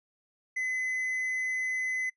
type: tone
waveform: triangle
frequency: 2027 Hz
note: B6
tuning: 45 cents sharp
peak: -27 dBFS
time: 0.56-2.1 s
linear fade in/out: 10 ms
effects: noise-tail reverb RT60 0.1 s tail -20 dB re dry + resampled to 24000 Hz